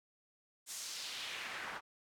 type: noise with band-pass filter sweep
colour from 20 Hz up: pink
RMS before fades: -44 dBFS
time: 0.66-1.81 s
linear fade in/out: 50 ms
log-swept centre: 8200 to 1200 Hz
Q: 1.4
effects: none